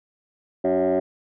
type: tone with frequency modulation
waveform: sine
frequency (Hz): 466.2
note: A#4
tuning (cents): 0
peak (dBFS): -16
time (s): 0.64-1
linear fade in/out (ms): 10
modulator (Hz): 90.8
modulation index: 2.3
effects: tanh soft clip ceiling -16 dBFS